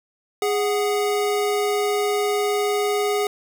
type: tone pair together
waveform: square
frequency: 413.3 / 740 Hz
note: G#4 / F#5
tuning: -8 / 0 cents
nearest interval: minor seventh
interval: 1008 cents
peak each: -21 / -27 dBFS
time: 0.42-3.27 s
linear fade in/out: 2 ms
effects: none